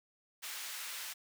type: high-pass noise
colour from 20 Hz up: pink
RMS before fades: -43 dBFS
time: 0.42-1.14 s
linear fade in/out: 20 ms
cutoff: 1700 Hz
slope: 12 dB/octave
effects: none